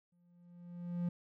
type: tone with exponential growth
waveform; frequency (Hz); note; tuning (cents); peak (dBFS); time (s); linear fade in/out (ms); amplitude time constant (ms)
triangle; 174.61; F3; 0; -29; 0.12-1.09; 5; 210
effects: none

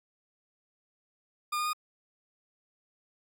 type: tone with pitch steps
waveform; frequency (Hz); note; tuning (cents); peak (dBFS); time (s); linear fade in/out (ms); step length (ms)
40% pulse; 1211 / 1220.8 / 1230.7; D#6 / D#6 / D#6; -47 / -33 / -19; -28; 1.52-1.733; 10; 71
effects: none

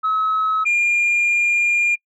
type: tone pair in turn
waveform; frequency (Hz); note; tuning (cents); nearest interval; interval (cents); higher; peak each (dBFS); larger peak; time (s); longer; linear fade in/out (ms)
sine; 1286 / 2408; E6 / D7; -43 / +43; major seventh; 1086; second; -15 / -12; second; 0.03-0.65 / 0.65-1.96; second; 20
effects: noise-tail reverb RT60 0.1 s tail -25 dB re dry + tanh soft clip ceiling -13 dBFS

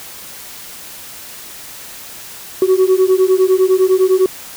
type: beating tone pair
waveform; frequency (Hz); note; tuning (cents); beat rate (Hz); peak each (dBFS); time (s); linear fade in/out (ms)
sine; 370 / 379.9; F#4 / F#4; 0 / +46; 9.9; -10; 2.62-4.26; 2
effects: tanh soft clip ceiling -6 dBFS + white hiss -33 dBFS RMS until 4.56 s

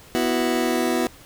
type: chord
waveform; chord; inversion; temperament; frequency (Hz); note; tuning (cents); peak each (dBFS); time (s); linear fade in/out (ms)
30% pulse; B suspended fourth; none; just; 246.9 / 329.3 / 370.4; B3 / E4 / F#4; 0 / -2 / +2; -21 / -22 / -22; 0.15-1.07; 0
effects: pink hiss -47 dBFS RMS until 1.25 s

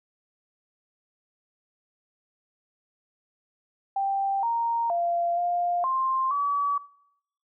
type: tone with pitch steps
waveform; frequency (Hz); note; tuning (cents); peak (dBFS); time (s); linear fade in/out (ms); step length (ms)
sine; 786 / 930 / 689 / 702 / 1053 / 1142; G5 / A#5 / F5 / F5 / C6 / D6; +4 / -4 / -24 / +9 / +11 / -49; -23; 3.96-6.78; 5; 470
effects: noise-tail reverb RT60 0.7 s tail -19 dB re dry

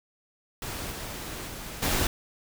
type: noise with level steps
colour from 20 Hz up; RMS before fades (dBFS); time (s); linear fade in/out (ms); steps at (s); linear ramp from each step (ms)
pink; -35 / -37 / -39 / -26; 0.62-2.07; 2; 0.91 / 1.47 / 1.82; 10
effects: none

